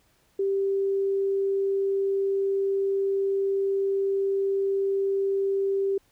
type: tone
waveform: sine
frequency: 392 Hz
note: G4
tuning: in tune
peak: -22 dBFS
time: 0.39-5.98 s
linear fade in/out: 5 ms
effects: pink hiss -65 dBFS RMS until 6.11 s